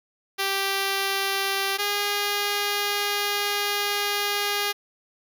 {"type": "tone pair in turn", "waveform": "5% pulse", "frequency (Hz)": [391.5, 408.9], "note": ["G4", "G#4"], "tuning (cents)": [-2, -27], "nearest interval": "minor second", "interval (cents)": 75, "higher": "second", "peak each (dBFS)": -12, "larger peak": "neither", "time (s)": [[0.38, 1.78], [1.78, 4.73]], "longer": "second", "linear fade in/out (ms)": 20, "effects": []}